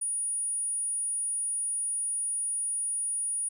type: tone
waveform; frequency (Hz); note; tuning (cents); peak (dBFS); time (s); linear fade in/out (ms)
sine; 9620; D9; +41; -28; 0.01-3.49; 10
effects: none